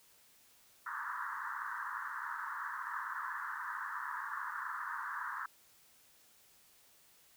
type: band-pass noise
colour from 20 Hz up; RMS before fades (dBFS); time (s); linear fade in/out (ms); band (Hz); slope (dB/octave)
pink; -41; 0.86-5.46; 5; 940 to 1800; 96
effects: white hiss -65 dBFS RMS until 7.36 s